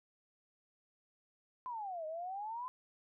sine exponential two-way sweep, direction down then up, 1030 to 615 to 1030 Hz, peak -39 dBFS, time 1.66-2.68 s, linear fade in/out 0 ms, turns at 2.06 s, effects none

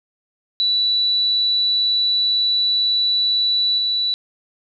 sine tone with level steps, 3951 Hz, B7, in tune, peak -15 / -17 dBFS, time 0.6-4.14 s, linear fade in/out 0 ms, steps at 3.78 s, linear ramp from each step 2 ms, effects none

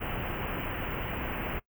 pink band-stop noise, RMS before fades -34 dBFS, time 0-1.6 s, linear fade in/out 20 ms, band 3000 to 15000 Hz, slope 96 dB/octave, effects noise-tail reverb RT60 0.1 s tail -21 dB re dry

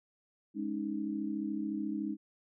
sine chord, Ab suspended fourth, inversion none, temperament equal, 207.7 / 277.2 / 311.1 Hz, Ab3 / Db4 / Eb4, 0 / 0 / 0 cents, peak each -37 / -39 / -36 dBFS, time 0.54-2.17 s, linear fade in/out 50 ms, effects none

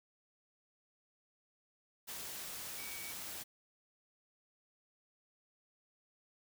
sine tone in noise, 2268 Hz, C#7, 39 cents sharp, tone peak -50 dBFS, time 2.77-3.13 s, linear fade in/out 20 ms, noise white, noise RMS -45 dBFS, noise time 2.07-3.44 s, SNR -8 dB, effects none

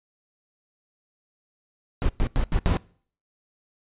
brown noise bursts at uneven times, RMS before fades -21 dBFS, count 5, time 2.02-2.09 / 2.2-2.27 / 2.36-2.44 / 2.52-2.59 / 2.66-2.77 s, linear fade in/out 0 ms, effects noise-tail reverb RT60 0.5 s tail -23 dB re dry + resampled to 8000 Hz

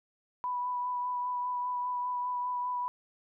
sine tone with vibrato, 987.8 Hz, B5, in tune, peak -30 dBFS, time 0.44-2.88 s, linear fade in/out 0 ms, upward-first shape triangle, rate 5 Hz, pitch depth 18 cents each way, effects none

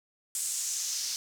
white noise with band-pass filter sweep, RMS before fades -33 dBFS, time 0.35-1.16 s, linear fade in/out 0 ms, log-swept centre 8100 to 5300 Hz, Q 2.8, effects none

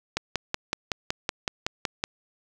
click train, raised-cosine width 0.2 ms, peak -8 dBFS, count 11, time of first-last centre 0.17-2.039 s, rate 5.35 Hz, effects none

